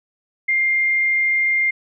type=tone; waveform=sine; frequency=2109 Hz; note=C7; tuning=13 cents sharp; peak=-15 dBFS; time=0.48-1.71 s; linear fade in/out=10 ms; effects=none